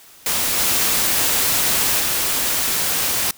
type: noise with level steps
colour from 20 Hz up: white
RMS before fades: -20 / -18 / -20 dBFS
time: 0.26-3.31 s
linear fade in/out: 2 ms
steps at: 0.57 / 1.99 s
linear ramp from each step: 20 ms
effects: white hiss -46 dBFS RMS until 3.37 s